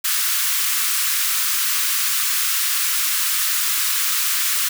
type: high-pass noise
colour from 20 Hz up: white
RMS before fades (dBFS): -20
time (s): 0.04-4.69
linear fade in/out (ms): 10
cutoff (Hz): 1100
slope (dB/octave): 48
effects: none